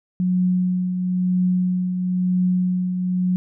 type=tone with tremolo; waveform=sine; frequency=182 Hz; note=F#3; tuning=28 cents flat; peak=-15 dBFS; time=0.2-3.36 s; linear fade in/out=0 ms; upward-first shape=triangle; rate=1 Hz; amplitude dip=50%; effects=none